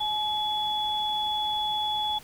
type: tone pair together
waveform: sine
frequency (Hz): 850 / 3400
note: G#5 / G#7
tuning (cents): +40 / +40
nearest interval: 2 octaves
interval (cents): 2400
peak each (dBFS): -28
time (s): 0-2.19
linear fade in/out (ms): 10
effects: pink hiss -49 dBFS RMS until 2.23 s